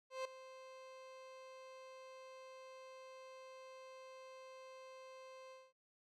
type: tone with ADSR envelope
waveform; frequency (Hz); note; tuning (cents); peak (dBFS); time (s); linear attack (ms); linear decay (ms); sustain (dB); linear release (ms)
30% pulse; 522; C5; -4; -36; 0.1-5.73; 150; 5; -15; 220
effects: low-pass 6000 Hz 12 dB/octave